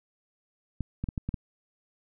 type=clicks; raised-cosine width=5 ms; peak=-18 dBFS; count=6; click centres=0.807 / 1.04 / 1.088 / 1.178 / 1.29 / 1.342 s; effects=none